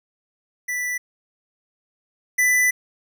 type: tone pair in turn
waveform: square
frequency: 1975.5 / 1991.5 Hz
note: B6 / B6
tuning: 0 / +14 cents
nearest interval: unison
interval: 14 cents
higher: second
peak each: -24 / -16 dBFS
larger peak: second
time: 0.68-0.98 / 2.38-2.71 s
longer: second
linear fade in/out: 10 ms
effects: none